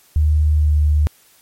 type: tone with pitch glide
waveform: sine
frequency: 76.1 to 74.97 Hz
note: D#2 to D2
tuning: -38 to +36 cents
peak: -11 dBFS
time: 0.16-1.07 s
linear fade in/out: 0 ms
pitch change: -26 cents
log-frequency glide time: 0.53-0.74 s
effects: white hiss -52 dBFS RMS until 1.41 s + MP3 64 kbps